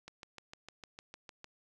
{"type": "click train", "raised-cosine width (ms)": 0.2, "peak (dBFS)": -30, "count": 10, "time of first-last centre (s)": [0.08, 1.444], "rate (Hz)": 6.6, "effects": []}